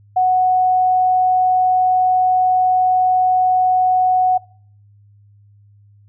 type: tone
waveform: sine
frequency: 739 Hz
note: F#5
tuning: 2 cents flat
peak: -11 dBFS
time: 0.16-4.38 s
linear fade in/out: 10 ms
effects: noise-tail reverb RT60 0.6 s tail -24 dB re dry + added 102 Hz sine -46 dBFS peak until 6.08 s